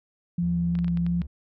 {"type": "tone with vibrato", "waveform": "sine", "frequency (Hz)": 172.2, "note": "F3", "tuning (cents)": -24, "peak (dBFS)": -22, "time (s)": [0.38, 1.22], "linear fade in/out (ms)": 5, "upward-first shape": "square", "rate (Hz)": 2.9, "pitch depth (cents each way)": 8}
{"type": "tone with pitch glide", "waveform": "triangle", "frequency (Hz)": [77.78, 70.91], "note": ["D#2", "C#2"], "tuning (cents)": [0, 40], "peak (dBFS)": -31, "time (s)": [0.42, 1.27], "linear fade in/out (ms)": 10, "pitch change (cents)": -160, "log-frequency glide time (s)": [0.7, 0.82]}
{"type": "clicks", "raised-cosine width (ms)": 0.3, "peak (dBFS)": -27, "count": 7, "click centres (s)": [0.753, 0.789, 0.845, 0.881, 0.973, 1.065, 1.218]}
{"effects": []}